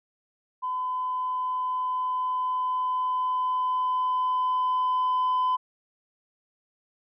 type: tone with level ramp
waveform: sine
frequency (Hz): 1012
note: B5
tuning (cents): +42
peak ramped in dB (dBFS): -26 to -19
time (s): 0.62-5.57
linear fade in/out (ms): 20
effects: tanh soft clip ceiling -20 dBFS